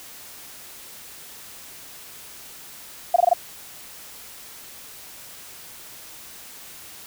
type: tone bursts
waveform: sine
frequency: 702 Hz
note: F5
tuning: 9 cents sharp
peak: -11 dBFS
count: 5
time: 3.14-3.334 s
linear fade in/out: 5 ms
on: 22 ms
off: 21 ms
effects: white hiss -42 dBFS RMS until 7.06 s